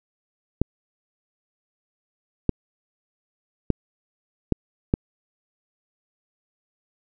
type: clicks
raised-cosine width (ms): 3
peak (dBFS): -5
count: 5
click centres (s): 0.616 / 2.493 / 3.703 / 4.523 / 4.939
effects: none